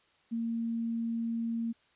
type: tone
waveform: sine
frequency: 230 Hz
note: A#3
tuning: 23 cents flat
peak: -30 dBFS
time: 0.31-1.73 s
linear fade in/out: 20 ms
effects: white hiss -67 dBFS RMS until 1.95 s + resampled to 8000 Hz